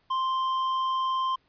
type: tone with hard clipping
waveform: sine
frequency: 1046.5 Hz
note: C6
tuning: in tune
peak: -26 dBFS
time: 0.1-1.36 s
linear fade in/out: 10 ms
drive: 6 dB
effects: pink hiss -68 dBFS RMS until 1.48 s + resampled to 11025 Hz